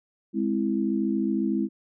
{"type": "chord", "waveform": "sine", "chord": "Ab augmented", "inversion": "none", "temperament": "equal", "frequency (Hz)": [207.7, 261.6, 329.6], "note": ["Ab3", "C4", "E4"], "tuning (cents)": [0, 0, 0], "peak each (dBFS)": [-26, -28, -27], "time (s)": [0.33, 1.69], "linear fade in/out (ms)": 50, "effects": []}